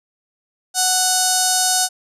5% pulse tone with notch filter, 740 Hz, F#5, in tune, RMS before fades -17 dBFS, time 0.74-1.89 s, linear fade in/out 50 ms, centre 2300 Hz, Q 0.54, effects resampled to 32000 Hz

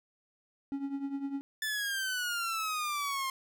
triangle tone with tremolo, 277.2 Hz, C#4, in tune, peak -28 dBFS, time 0.72-1.41 s, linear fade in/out 0 ms, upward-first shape triangle, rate 9.9 Hz, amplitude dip 75%
sawtooth exponential sweep, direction down, 1760 to 1056 Hz, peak -28 dBFS, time 1.62-3.3 s, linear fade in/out 2 ms
effects none

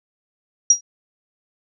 sine tone with exponential decay, 5720 Hz, F8, 41 cents sharp, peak -5 dBFS, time 0.7-0.81 s, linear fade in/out 5 ms, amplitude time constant 23 ms, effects none

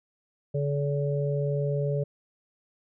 harmonic tone, 142.9 Hz, D3, 47 cents flat, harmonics 1 / 3 / 4, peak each -26 / -31 / -32 dBFS, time 0.54-2.04 s, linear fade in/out 10 ms, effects none

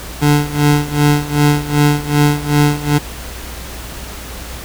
25% pulse tone with tremolo, 146.83 Hz, D3, in tune, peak -4 dBFS, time 0.21-2.99 s, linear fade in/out 20 ms, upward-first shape sine, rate 2.6 Hz, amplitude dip 85%, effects added 60 Hz sine -30 dBFS peak until 4.64 s + pink hiss -30 dBFS RMS until 4.64 s

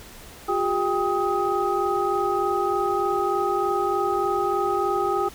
sine tone cluster, 359.2 / 402.5 / 797 / 1258 Hz, F4 / G4 / G5 / D#6, +49 / +46 / +28 / +19 cents, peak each -26 dBFS, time 0.48-5.29 s, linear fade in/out 10 ms, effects pink hiss -44 dBFS RMS until 5.34 s

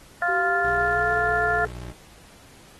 harmonic tone, 349.2 Hz, F4, in tune, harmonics 2 / 3 / 4 / 5, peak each -24 / -36 / -24 / -26 dBFS, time 0.22-1.65 s, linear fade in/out 2 ms
sine tone with pitch glide, 380 to 431.5 Hz, F#4 to A4, +46 to -34 cents, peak -28 dBFS, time 0.28-1.67 s, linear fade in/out 10 ms, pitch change +220 cents, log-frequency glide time 0.39-1.11 s
25% pulse tone, 60.7 Hz, B1, 29 cents flat, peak -31 dBFS, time 0.63-1.93 s, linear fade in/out 20 ms
effects pink hiss -51 dBFS RMS until 2.79 s + AAC 32 kbps

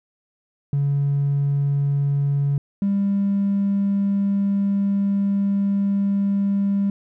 triangle tone pair in turn, 141.4 / 199.11 Hz, C#3 / G3, +35 / +27 cents, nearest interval tritone, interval 592 cents, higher second, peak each -14 dBFS, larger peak neither, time 0.73-2.58 / 2.82-6.9 s, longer second, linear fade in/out 2 ms, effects tanh soft clip ceiling -14 dBFS

